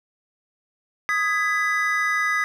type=chord; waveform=triangle; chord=G# minor; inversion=second; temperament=just; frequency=1245.9 / 1661.2 / 1993.5 Hz; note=D#6 / G#6 / B6; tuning=+2 / 0 / +16 cents; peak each=-23 / -24 / -21 dBFS; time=1.09-2.44 s; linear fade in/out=0 ms; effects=none